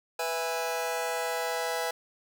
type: chord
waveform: sawtooth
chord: E major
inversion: second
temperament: just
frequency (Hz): 494.4 / 659.3 / 824.1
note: B4 / E5 / G#5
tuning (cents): +2 / 0 / -14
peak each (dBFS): -29 / -30 / -30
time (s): 0.19-1.91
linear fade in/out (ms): 5
effects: none